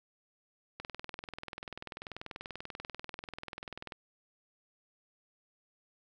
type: click train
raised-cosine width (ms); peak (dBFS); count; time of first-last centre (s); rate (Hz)
0.3; -25; 65; 0.8-3.922; 20.5
effects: none